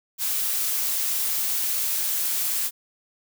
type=noise; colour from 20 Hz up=blue; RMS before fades=-25 dBFS; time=0.18-2.71 s; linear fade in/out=50 ms; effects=none